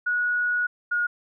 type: tone pair in turn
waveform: sine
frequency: 1459 / 1437.3 Hz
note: F#6 / F6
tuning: -25 / +49 cents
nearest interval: unison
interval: 26 cents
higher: first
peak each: -21 dBFS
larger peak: neither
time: 0.06-0.67 / 0.91-1.07 s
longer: first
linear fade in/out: 10 ms
effects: none

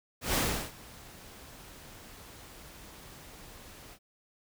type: noise with ADSR envelope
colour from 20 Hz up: pink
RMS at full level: -27 dBFS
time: 0.21-3.99 s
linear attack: 140 ms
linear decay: 360 ms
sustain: -23 dB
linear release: 64 ms
effects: none

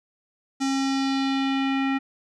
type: tone with low-pass filter sweep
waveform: square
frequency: 270 Hz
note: C#4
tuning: 45 cents flat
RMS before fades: -24 dBFS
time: 0.6-1.99 s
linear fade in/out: 20 ms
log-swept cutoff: 6700 to 2200 Hz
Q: 2.1
effects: none

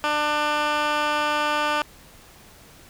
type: tone with band-pass filter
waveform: 15% pulse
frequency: 298.2 Hz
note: D4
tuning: 27 cents sharp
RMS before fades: -23 dBFS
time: 0.04-1.82 s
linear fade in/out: 0 ms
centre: 1800 Hz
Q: 1.1
effects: pink hiss -49 dBFS RMS until 2.89 s

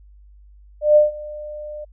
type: tone with ADSR envelope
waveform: sine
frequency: 600 Hz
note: D5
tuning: 37 cents sharp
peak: -7 dBFS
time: 0.81-1.85 s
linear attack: 150 ms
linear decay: 150 ms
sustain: -22 dB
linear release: 13 ms
effects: added 50 Hz sine -44 dBFS peak until 1.92 s

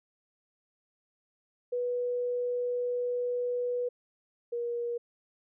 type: tone pair in turn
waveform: sine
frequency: 490 / 475 Hz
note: B4 / A#4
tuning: -14 / +33 cents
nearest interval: minor second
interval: 53 cents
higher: first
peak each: -28 / -30 dBFS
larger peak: first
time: 1.72-3.89 / 4.52-4.98 s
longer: first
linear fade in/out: 10 ms
effects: none

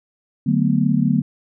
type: chord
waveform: sine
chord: B minor seventh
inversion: first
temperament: just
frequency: 148.16 / 185.21 / 222.2 / 246.9 Hz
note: D3 / F#3 / A3 / B3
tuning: +16 / +2 / +17 / 0 cents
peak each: -20 dBFS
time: 0.46-1.22 s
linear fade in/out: 10 ms
effects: none

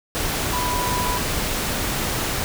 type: tone in noise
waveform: sine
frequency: 987.8 Hz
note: B5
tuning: in tune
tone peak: -24 dBFS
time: 0.53-1.18 s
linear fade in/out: 0 ms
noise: pink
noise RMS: -24 dBFS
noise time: 0.15-2.44 s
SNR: -3 dB
effects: none

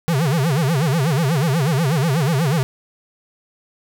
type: tone with vibrato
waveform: square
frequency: 149.3 Hz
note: D3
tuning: 29 cents sharp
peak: -16 dBFS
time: 0.08-2.63 s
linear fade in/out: 0 ms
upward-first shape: sine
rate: 8.2 Hz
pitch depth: 260 cents each way
effects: 8-bit

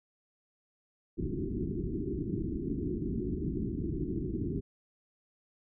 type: low-pass noise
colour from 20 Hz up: white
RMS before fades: -34 dBFS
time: 1.17-4.61 s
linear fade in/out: 20 ms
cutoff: 390 Hz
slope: 96 dB/octave
effects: none

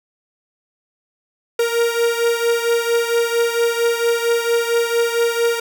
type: beating tone pair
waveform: 45% pulse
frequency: 466.2 / 470.6 Hz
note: A#4 / A#4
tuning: 0 / +16 cents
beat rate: 4.4 Hz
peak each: -17 / -21 dBFS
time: 1.59-5.6 s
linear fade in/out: 5 ms
effects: none

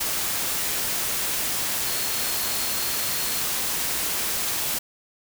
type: tone in noise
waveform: sine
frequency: 4280 Hz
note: C8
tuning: 38 cents sharp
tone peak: -36 dBFS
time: 1.86-3.43 s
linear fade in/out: 10 ms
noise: white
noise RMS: -26 dBFS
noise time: 0-4.79 s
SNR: -13 dB
effects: none

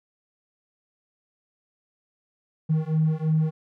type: beating tone pair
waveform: triangle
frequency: 155.8 / 158.8 Hz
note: D#3 / D#3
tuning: +3 / +36 cents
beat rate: 3 Hz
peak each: -20 dBFS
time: 2.69-3.51 s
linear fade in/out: 20 ms
effects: tanh soft clip ceiling -15 dBFS

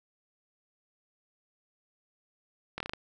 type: slowing click train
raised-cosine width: 0.3 ms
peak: -19 dBFS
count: 6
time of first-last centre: 2.78-2.935 s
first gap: 23 ms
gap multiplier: 1.15
effects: none

